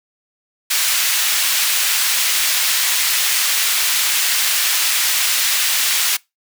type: high-pass noise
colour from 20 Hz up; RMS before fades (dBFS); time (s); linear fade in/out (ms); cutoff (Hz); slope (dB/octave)
pink; -17; 0.7-6.17; 10; 2200; 12
effects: noise-tail reverb RT60 0.2 s tail -23 dB re dry